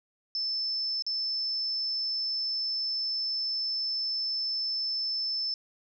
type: tone with dropouts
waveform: sine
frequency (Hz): 5274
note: E8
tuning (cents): 0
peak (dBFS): -28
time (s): 0.35-5.54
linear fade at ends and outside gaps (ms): 1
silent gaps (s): 1.023-1.065
effects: none